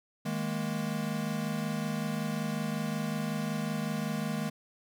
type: chord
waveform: square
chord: D# suspended fourth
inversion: none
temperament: equal with one note detuned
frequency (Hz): 157.55 / 207.7 / 233.1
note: D#3 / G#3 / A#3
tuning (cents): +22 / 0 / 0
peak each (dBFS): -36 / -35 / -37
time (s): 0.25-4.5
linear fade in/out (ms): 10
effects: none